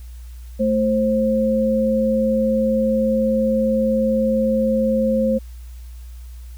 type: tone pair together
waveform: sine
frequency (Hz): 220 / 528.7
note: A3 / C5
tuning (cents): 0 / +18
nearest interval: octave + minor third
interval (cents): 1518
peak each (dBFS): -18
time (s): 0.59-5.39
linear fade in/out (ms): 20
effects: added 60 Hz sine -33 dBFS peak until 6.57 s + white hiss -53 dBFS RMS until 6.57 s